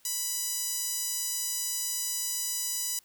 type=tone with high-pass filter; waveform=sawtooth; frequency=987.8 Hz; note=B5; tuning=in tune; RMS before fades=-32 dBFS; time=0.05-2.99 s; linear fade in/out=2 ms; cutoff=6800 Hz; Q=1.4; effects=white hiss -63 dBFS RMS until 3.04 s